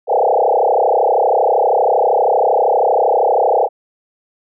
sine tone with frequency modulation, 646 Hz, E5, 35 cents flat, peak -10 dBFS, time 0.07-3.69 s, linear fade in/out 50 ms, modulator 32.7 Hz, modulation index 6, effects none

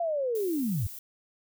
sine linear sweep, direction down, 698.5 to 82.5 Hz, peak -26 dBFS, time 0-0.87 s, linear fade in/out 5 ms
violet noise, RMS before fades -42 dBFS, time 0.35-0.99 s, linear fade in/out 2 ms
effects none

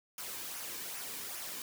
white noise with flanger, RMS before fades -42 dBFS, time 0.18-1.62 s, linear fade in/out 2 ms, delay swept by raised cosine 0.24 to 1.54 ms, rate 2.5 Hz, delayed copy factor -0.5, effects none

